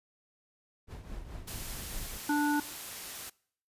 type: noise with tremolo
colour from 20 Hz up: brown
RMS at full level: -39 dBFS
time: 0.87-2.21 s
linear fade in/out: 50 ms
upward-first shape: triangle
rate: 4.7 Hz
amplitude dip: 65%
type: noise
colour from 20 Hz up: white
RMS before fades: -42 dBFS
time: 1.47-3.3 s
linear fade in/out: 10 ms
type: harmonic tone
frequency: 293.8 Hz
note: D4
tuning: 1 cent sharp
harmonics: 1 / 3 / 5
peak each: -27 / -32 / -34 dBFS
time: 2.29-2.6 s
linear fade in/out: 5 ms
effects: noise-tail reverb RT60 0.6 s tail -24 dB re dry + resampled to 32000 Hz